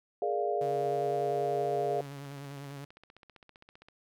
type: chord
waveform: sine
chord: Bb dominant seventh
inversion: third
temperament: equal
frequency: 415.3 / 466.2 / 587.3 / 698.5 Hz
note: Ab4 / Bb4 / D5 / F5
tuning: 0 / 0 / 0 / 0 cents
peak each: -32 / -36 / -35 / -32 dBFS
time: 0.22-2.01 s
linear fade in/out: 2 ms
type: tone with vibrato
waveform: sawtooth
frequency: 140.4 Hz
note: C#3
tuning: 22 cents sharp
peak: -37 dBFS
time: 0.61-2.85 s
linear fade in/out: 5 ms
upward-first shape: sine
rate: 10 Hz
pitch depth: 38 cents each way
type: click train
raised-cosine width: 0.3 ms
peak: -37 dBFS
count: 30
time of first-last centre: 1.99-3.885 s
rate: 15.3 Hz
effects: none